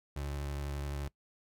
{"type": "tone with vibrato", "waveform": "30% pulse", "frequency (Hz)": 71.1, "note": "C#2", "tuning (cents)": 45, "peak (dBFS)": -33, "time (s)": [0.16, 1.08], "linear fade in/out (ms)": 5, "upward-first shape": "triangle", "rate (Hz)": 12, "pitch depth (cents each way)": 24, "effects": ["noise-tail reverb RT60 0.1 s tail -21 dB re dry"]}